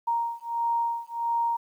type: beating tone pair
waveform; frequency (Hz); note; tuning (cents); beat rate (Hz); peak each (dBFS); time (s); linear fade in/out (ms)
sine; 932.3 / 933.8; A#5 / A#5; 0 / +3; 1.5; -28; 0.07-1.57; 10
effects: 10-bit